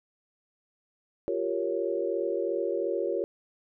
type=chord; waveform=sine; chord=G half-diminished seventh; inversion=third; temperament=equal; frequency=349.2 / 392 / 466.2 / 554.4 Hz; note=F4 / G4 / Bb4 / Db5; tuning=0 / 0 / 0 / 0 cents; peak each=-32 dBFS; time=1.28-3.24 s; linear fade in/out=0 ms; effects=none